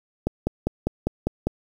click train, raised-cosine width 2 ms, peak -8 dBFS, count 7, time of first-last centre 0.27-1.47 s, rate 5 Hz, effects 7-bit

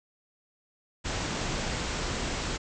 pink low-pass noise, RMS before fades -32 dBFS, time 1.04-2.58 s, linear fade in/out 20 ms, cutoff 7900 Hz, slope 96 dB/octave, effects none

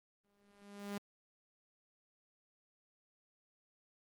sawtooth tone with exponential growth, 202.3 Hz, G#3, 45 cents flat, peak -34 dBFS, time 0.24-0.98 s, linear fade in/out 5 ms, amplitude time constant 160 ms, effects Opus 24 kbps

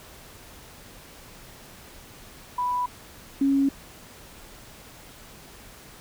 sine tone pair in turn, 987.8 / 275.4 Hz, B5 / C#4, 0 / -11 cents, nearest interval octave + minor seventh, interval 2211 cents, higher first, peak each -23 / -18 dBFS, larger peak second, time 2.58-2.86 / 3.41-3.69 s, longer neither, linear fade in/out 5 ms, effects pink hiss -47 dBFS RMS until 6 s

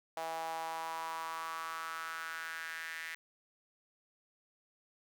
sawtooth tone with high-pass filter sweep, 162.9 Hz, E3, 20 cents flat, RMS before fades -41 dBFS, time 0.17-3.15 s, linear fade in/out 0 ms, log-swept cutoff 730 to 1900 Hz, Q 4.6, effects none

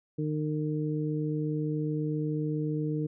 harmonic tone, 152.4 Hz, D#3, 36 cents flat, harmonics 1 / 2 / 3, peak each -30 / -32 / -36 dBFS, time 0.18-3.07 s, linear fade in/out 10 ms, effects none

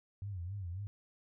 sine tone with vibrato, 93.5 Hz, F#2, 19 cents sharp, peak -38 dBFS, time 0.22-0.87 s, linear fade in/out 0 ms, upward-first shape sine, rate 3.7 Hz, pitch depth 160 cents each way, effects none

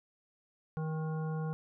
harmonic tone with a mistuned harmonic, 157.8 Hz, D#3, 25 cents sharp, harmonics 1 / 3 / 5 / 7 / 9, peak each -33 / -43 / -47 / -50 / -52 dBFS, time 0.77-1.53 s, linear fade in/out 0 ms, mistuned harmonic 7, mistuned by -26 cents, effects none

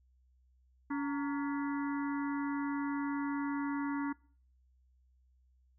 harmonic tone with a mistuned harmonic, 282.8 Hz, C#4, 35 cents sharp, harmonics 1 / 3 / 4 / 5 / 6 / 7, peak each -33 / -43 / -45 / -47 / -49 / -50 dBFS, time 0.9-4.13 s, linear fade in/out 10 ms, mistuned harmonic 3, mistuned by +140 cents, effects noise-tail reverb RT60 0.5 s tail -24 dB re dry + added 63 Hz sine -65 dBFS peak until 5.78 s

